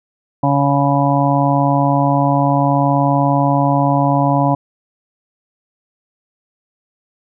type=harmonic tone; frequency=140.6 Hz; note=C#3; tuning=25 cents sharp; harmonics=1 / 2 / 4 / 5 / 6 / 7; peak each=-16 / -17 / -21 / -19 / -21 / -19 dBFS; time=0.43-4.55 s; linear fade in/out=5 ms; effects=none